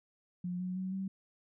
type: tone with pitch steps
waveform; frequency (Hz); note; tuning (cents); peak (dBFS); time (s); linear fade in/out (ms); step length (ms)
sine; 178.5 / 182.88 / 187.37 / 191.98; F3 / F#3 / F#3 / G3; +38 / -20 / +22 / -36; -34; 0.44-1.08; 5; 160
effects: none